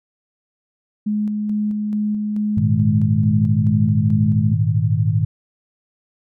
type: tone with tremolo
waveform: sine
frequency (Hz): 210.2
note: G#3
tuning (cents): +21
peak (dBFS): -17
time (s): 1.06-4.54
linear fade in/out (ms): 10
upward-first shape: square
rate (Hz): 2.3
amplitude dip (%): 25
type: chord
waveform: sine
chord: Ab suspended second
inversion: none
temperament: equal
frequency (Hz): 103.83 / 116.54 / 155.56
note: Ab2 / Bb2 / Eb3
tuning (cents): 0 / 0 / 0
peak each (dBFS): -18 / -19 / -20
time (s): 2.57-5.25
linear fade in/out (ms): 5
effects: none